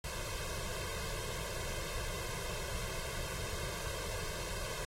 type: noise with comb filter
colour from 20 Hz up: pink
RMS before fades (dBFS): -40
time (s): 0.04-4.85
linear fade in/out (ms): 2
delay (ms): 1.9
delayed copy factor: +1
effects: low-pass 11000 Hz 12 dB/octave + AAC 48 kbps